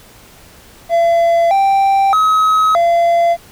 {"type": "tone with pitch steps", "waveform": "triangle", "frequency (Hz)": [677, 784, 1275, 683], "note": ["E5", "G5", "D#6", "F5"], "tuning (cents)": [46, 0, 42, -39], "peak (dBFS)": -7, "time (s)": [0.89, 3.37], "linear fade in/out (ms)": 50, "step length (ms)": 620, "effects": ["pink hiss -42 dBFS RMS until 3.51 s"]}